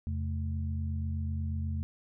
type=tone cluster; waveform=sine; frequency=84 / 132.2 / 218.5 Hz; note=E2 / C3 / A3; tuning=+33 / +18 / -12 cents; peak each=-31 / -40 / -40 dBFS; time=0.07-1.83 s; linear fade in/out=0 ms; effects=none